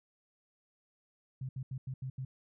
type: tone bursts at uneven times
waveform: sine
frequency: 130.81 Hz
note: C3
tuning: in tune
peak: -36 dBFS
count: 6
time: 1.41-1.49 / 1.56-1.63 / 1.71-1.78 / 1.87-1.94 / 2.02-2.1 / 2.18-2.25 s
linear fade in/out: 5 ms
effects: none